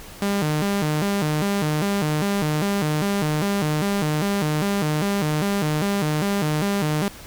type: tone with vibrato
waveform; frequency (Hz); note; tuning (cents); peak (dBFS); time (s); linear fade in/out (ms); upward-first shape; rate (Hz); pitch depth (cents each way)
sawtooth; 174.61; F3; 0; -16; 0.22-7.08; 0; square; 2.5; 240
effects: pink hiss -41 dBFS RMS until 7.26 s